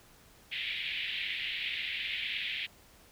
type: band-pass noise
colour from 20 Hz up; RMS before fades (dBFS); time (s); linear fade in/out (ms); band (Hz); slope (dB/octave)
pink; -36; 0.51-2.67; 20; 2000 to 3600; 48
effects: pink hiss -59 dBFS RMS until 3.11 s